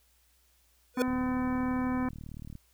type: tone with exponential growth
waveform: square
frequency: 489.8 Hz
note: B4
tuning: 14 cents flat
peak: -23 dBFS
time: 0.94-1.02 s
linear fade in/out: 1 ms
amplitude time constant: 17 ms
type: harmonic tone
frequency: 253.7 Hz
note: B3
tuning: 47 cents sharp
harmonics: 1 / 2 / 3 / 4 / 5 / 6 / 7 / 9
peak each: -28 / -42 / -42 / -39 / -45 / -47 / -46 / -49 dBFS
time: 0.97-2.09 s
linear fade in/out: 5 ms
type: click train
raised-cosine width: 5 ms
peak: -31 dBFS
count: 57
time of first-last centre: 1.08-2.554 s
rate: 38 Hz
effects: added 60 Hz sine -68 dBFS peak until 2.73 s + white hiss -68 dBFS RMS until 2.73 s